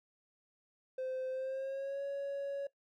triangle tone with pitch glide, 518 to 558.4 Hz, C5 to C#5, -17 to +13 cents, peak -33 dBFS, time 0.98-2.67 s, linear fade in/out 5 ms, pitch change +130 cents, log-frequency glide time 1.3-2.03 s, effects noise-tail reverb RT60 0.1 s tail -19 dB re dry + tanh soft clip ceiling -30 dBFS

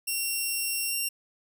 5% pulse tone with pitch glide, 2738 to 2762 Hz, F7 to F7, -35 to -20 cents, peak -19 dBFS, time 0.07-1.09 s, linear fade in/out 10 ms, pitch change +15 cents, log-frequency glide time 0.88-0.94 s, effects none

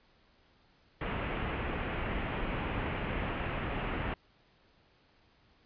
pink low-pass noise, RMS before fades -35 dBFS, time 1.01-4.14 s, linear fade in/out 2 ms, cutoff 2900 Hz, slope 48 dB/octave, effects pink hiss -66 dBFS RMS until 5.65 s + resampled to 11025 Hz

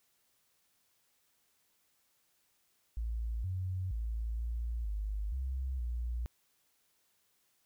sine tone with pitch steps, 56.4 / 92.6 / 55.9 / 57.7 / 51.5 / 65.3 / 59.3 Hz, A1 / F#2 / A1 / A#1 / G#1 / C2 / A#1, +44 / +2 / +28 / -17 / -14 / -3 / +30 cents, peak -33 dBFS, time 2.97-6.26 s, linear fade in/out 0 ms, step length 470 ms, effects white hiss -74 dBFS RMS until 7.65 s

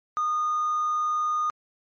triangle tone with hard clipping, 1227 Hz, D#6, 25 cents flat, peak -23 dBFS, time 0.17-1.5 s, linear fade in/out 0 ms, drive 4 dB, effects MP3 32 kbps

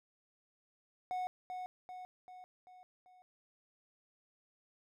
triangle tone with echo, 734 Hz, F#5, 14 cents flat, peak -33 dBFS, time 1.11-1.27 s, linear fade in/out 0 ms, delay 390 ms, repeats 5, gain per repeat -5 dB, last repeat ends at 3.22 s, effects none

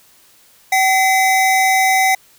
square tone pair together, 763 / 2038 Hz, G5 / C7, -47 / -46 cents, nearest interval octave + perfect fourth, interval 1701 cents, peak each -14 / -16 dBFS, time 0.72-2.15 s, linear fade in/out 5 ms, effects white hiss -50 dBFS RMS until 2.38 s

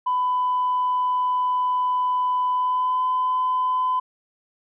sine tone with pitch glide, 1000 to 1012.8 Hz, B5 to B5, +21 to +43 cents, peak -18 dBFS, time 0.06-4 s, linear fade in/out 10 ms, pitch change +22 cents, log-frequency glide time 2.52-3.04 s, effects tanh soft clip ceiling -15 dBFS

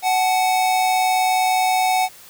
square tone pair together, 745 / 864.2 Hz, F#5 / A5, +12 / -31 cents, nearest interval minor third, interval 257 cents, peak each -17 / -25 dBFS, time 0.02-2.09 s, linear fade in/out 50 ms, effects white hiss -44 dBFS RMS until 2.29 s

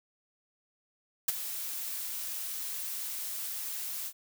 blue noise with ADSR envelope, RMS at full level -25 dBFS, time 1.28-4.13 s, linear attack 5 ms, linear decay 26 ms, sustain -12 dB, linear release 63 ms, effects none

